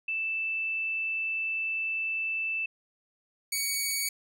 sine / 10% pulse tone pair in turn, 2645 / 2247 Hz, E7 / C#7, +5 / +23 cents, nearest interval minor third, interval 282 cents, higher first, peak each -28 / -19 dBFS, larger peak second, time 0.08-2.66 / 3.52-4.09 s, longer first, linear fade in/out 5 ms, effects none

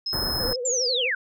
sine tone, 5150 Hz, E8, 41 cents flat, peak -25 dBFS, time 0.06-0.56 s, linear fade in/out 5 ms
pink band-stop noise, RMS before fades -30 dBFS, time 0.13-0.53 s, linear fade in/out 0 ms, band 1800 to 8900 Hz, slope 96 dB/octave
sine tone with vibrato, 500 Hz, B4, 21 cents sharp, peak -27 dBFS, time 0.39-1.11 s, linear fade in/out 50 ms, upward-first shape sine, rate 12 Hz, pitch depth 84 cents each way
sine linear sweep, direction down, 7459 to 1445 Hz, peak -22 dBFS, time 0.65-1.15 s, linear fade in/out 5 ms
effects none

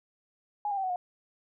sine tone with pitch steps, 830.6 / 800.9 / 772.3 / 744.7 / 718.1 Hz, G#5 / G5 / G5 / F#5 / F5, 0 / +37 / -26 / +11 / +48 cents, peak -28 dBFS, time 0.65-0.96 s, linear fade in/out 2 ms, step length 62 ms, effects none

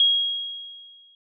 sine tone with exponential decay, 3286 Hz, G#7, 19 cents flat, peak -13 dBFS, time 0-1.15 s, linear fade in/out 2 ms, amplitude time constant 250 ms, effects none

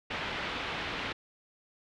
white low-pass noise, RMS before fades -36 dBFS, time 0.1-1.13 s, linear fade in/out 10 ms, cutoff 3200 Hz, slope 24 dB/octave, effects none

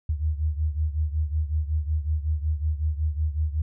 sine beating tone pair, 75.6 / 81 Hz, D#2 / E2, -49 / -30 cents, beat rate 5.4 Hz, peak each -24 / -28 dBFS, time 0.09-3.62 s, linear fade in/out 5 ms, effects none

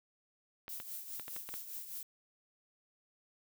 clicks, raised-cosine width 0.3 ms, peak -29 dBFS, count 7, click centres 0.681 / 0.801 / 1.197 / 1.281 / 1.364 / 1.49 / 1.54 s
violet noise with tremolo, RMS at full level -42 dBFS, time 0.69-2.03 s, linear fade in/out 2 ms, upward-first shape triangle, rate 4.9 Hz, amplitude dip 65%
effects none

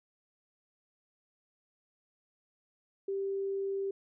sine tone, 392 Hz, G4, in tune, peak -31 dBFS, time 3.08-3.91 s, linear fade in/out 5 ms, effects none

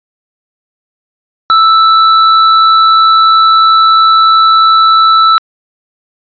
square tone, 1318.5 Hz, E6, in tune, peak -4 dBFS, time 1.5-5.38 s, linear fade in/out 0 ms, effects resampled to 11025 Hz

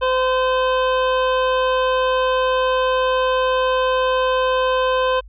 25% pulse tone, 514 Hz, C5, 31 cents flat, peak -12 dBFS, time 0.01-5.21 s, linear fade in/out 20 ms, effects added 50 Hz sine -38 dBFS peak until 5.28 s + resampled to 8000 Hz

